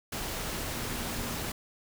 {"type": "tone in noise", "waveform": "sine", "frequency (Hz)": 237.9, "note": "A#3", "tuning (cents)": 35, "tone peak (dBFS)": -42, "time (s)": [0.77, 1.37], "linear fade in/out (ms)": 5, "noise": "pink", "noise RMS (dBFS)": -35, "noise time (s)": [0.12, 1.52], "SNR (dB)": -10, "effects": []}